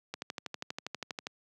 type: click train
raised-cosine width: 0.2 ms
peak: -19 dBFS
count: 15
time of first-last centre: 0.14-1.269 s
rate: 12.4 Hz
effects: high-pass 150 Hz 12 dB/octave

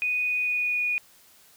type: tone with pitch glide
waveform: sine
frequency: 2482 to 2458 Hz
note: D#7 to D#7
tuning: -5 to -22 cents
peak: -23 dBFS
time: 0.02-0.98 s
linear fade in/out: 0 ms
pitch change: -17 cents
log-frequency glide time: 0.24-0.83 s
effects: white hiss -56 dBFS RMS until 1.56 s

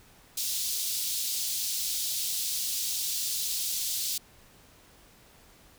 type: high-pass noise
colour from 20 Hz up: pink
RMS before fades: -31 dBFS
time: 0.37-4.18 s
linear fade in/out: 5 ms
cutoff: 3800 Hz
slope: 24 dB/octave
effects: pink hiss -57 dBFS RMS until 5.78 s

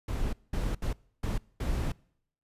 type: noise bursts at uneven times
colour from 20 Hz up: brown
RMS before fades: -30 dBFS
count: 5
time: 0.08-0.33 / 0.53-0.75 / 0.82-0.93 / 1.23-1.38 / 1.6-1.92 s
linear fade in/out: 5 ms
effects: noise-tail reverb RT60 0.7 s tail -25 dB re dry + resampled to 32000 Hz

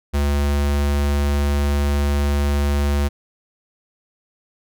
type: tone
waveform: square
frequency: 71.7 Hz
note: D2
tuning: 41 cents flat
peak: -17 dBFS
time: 0.13-3.09 s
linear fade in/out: 20 ms
effects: none

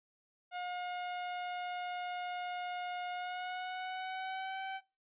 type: tone with pitch glide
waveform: sawtooth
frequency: 717 to 768.5 Hz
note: F5 to G5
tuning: +45 to -35 cents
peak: -34 dBFS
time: 0.51-4.81 s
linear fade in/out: 50 ms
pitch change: +120 cents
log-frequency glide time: 3.11-4.61 s
effects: noise-tail reverb RT60 0.3 s tail -21 dB re dry + resampled to 8000 Hz

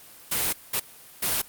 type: noise bursts at uneven times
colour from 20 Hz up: white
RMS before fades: -25 dBFS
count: 3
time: 0.31-0.53 / 0.73-0.8 / 1.22-1.42 s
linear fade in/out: 10 ms
effects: white hiss -48 dBFS RMS until 1.48 s + Opus 32 kbps

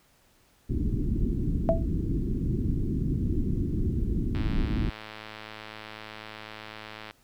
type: low-pass noise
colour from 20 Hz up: pink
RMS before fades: -27 dBFS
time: 0.69-4.9 s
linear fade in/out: 10 ms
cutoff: 350 Hz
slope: 48 dB/octave
type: tone with exponential decay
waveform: sine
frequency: 659.3 Hz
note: E5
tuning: in tune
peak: -16 dBFS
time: 1.69-1.85 s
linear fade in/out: 0 ms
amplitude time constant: 33 ms
type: click train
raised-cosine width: 0.3 ms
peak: -24 dBFS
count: 299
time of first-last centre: 4.35-7.109 s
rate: 108 Hz
effects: pink hiss -63 dBFS RMS until 7.23 s

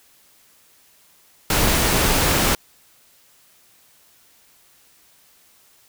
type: noise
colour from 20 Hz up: pink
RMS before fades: -18 dBFS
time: 1.5-2.55 s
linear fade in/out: 2 ms
effects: white hiss -55 dBFS RMS until 5.88 s

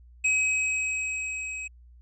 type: tone with level ramp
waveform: square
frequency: 2542 Hz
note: D#7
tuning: 36 cents sharp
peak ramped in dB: -21 to -34 dBFS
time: 0.24-1.68 s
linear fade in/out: 10 ms
effects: added 60 Hz sine -49 dBFS peak until 2.01 s + resampled to 24000 Hz

